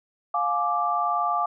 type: chord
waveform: sine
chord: D diminished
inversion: first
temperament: just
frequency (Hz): 704.8 / 845.8 / 1174.7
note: F5 / Ab5 / D6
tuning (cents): +16 / +31 / 0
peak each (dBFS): -26 / -29 / -24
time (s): 0.34-1.46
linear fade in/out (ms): 5
effects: none